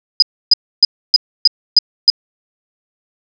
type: tone bursts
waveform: sine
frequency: 4978 Hz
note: D#8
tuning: in tune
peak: -3 dBFS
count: 7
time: 0.2-2.101 s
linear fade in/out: 2 ms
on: 23 ms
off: 290 ms
effects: none